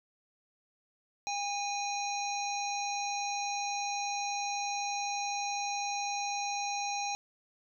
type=harmonic tone with a mistuned harmonic; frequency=808 Hz; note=G#5; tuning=48 cents flat; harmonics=1 / 3 / 5 / 7 / 8; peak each=-34 / -39 / -41 / -42 / -43 dBFS; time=1.27-7.15 s; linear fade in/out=0 ms; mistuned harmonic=3; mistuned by=+34 cents; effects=none